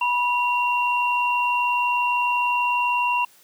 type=tone pair together; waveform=sine; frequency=976.8 / 2756 Hz; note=B5 / F7; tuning=-19 / -24 cents; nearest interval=octave + tritone; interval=1795 cents; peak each=-20 / -24 dBFS; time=0.01-3.25 s; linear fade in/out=5 ms; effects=white hiss -54 dBFS RMS until 3.43 s + high-pass 150 Hz 12 dB/octave